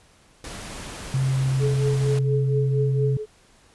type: noise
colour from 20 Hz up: pink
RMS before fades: -36 dBFS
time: 0.44-2.19 s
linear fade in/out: 2 ms
type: tone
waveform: sine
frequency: 133 Hz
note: C3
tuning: 29 cents sharp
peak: -19 dBFS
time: 1.14-3.17 s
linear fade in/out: 2 ms
type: tone with tremolo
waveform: sine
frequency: 428.5 Hz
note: A4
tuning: 46 cents flat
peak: -21 dBFS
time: 1.59-3.26 s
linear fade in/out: 50 ms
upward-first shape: triangle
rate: 4.3 Hz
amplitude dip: 85%
effects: pink hiss -56 dBFS RMS until 3.74 s + resampled to 24000 Hz